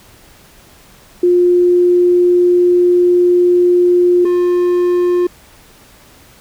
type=tone pair in turn; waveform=sine / triangle; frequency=354.7 / 354.7 Hz; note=F4 / F4; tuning=+27 / +27 cents; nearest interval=unison; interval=0 cents; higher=neither; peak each=-7 / -8 dBFS; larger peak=first; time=1.23-4.25 / 4.25-5.27 s; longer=first; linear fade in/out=5 ms; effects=pink hiss -44 dBFS RMS until 6.4 s